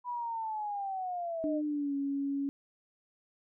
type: linear sweep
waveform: sine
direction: down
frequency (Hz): 987.8 to 598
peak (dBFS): -33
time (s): 0.04-1.62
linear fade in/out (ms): 50
type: tone with pitch glide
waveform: sine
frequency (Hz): 300.7 to 278.9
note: D4 to C#4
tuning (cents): +41 to +11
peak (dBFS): -30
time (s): 1.44-2.49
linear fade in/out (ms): 0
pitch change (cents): -130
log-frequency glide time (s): 1.64-1.95
effects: none